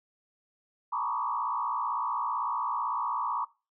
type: tone with frequency modulation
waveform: sine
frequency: 1046.5 Hz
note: C6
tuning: in tune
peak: -28 dBFS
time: 0.92-3.45 s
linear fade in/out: 10 ms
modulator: 57.9 Hz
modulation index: 2.6
effects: noise-tail reverb RT60 0.3 s tail -21 dB re dry